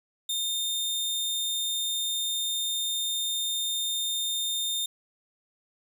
sawtooth tone, 3635 Hz, A#7, 44 cents flat, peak -24 dBFS, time 0.29-4.86 s, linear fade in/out 5 ms, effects none

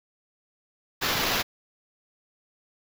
white noise with sample-and-hold, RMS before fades -26 dBFS, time 1.01-1.43 s, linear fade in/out 20 ms, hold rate 8820 Hz, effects none

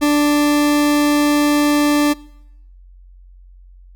40% pulse tone, 293.7 Hz, D4, in tune, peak -11 dBFS, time 0.01-2.14 s, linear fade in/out 20 ms, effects noise-tail reverb RT60 0.8 s tail -23 dB re dry + added 45 Hz sine -40 dBFS peak until 3.95 s

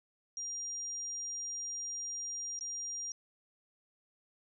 sine tone with dropouts, 5700 Hz, F8, 34 cents sharp, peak -37 dBFS, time 0.37-3.12 s, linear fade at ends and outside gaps 1 ms, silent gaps 2.591-2.609 s, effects none

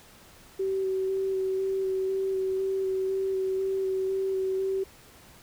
sine tone with vibrato, 382.2 Hz, G4, 44 cents flat, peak -25 dBFS, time 0.59-4.84 s, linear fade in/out 10 ms, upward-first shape square, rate 2 Hz, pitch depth 11 cents each way, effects pink hiss -53 dBFS RMS until 5.42 s

